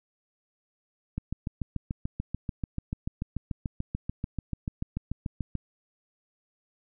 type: click train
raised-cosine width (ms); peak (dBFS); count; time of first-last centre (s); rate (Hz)
5; -18; 31; 1.18-5.553; 6.86
effects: none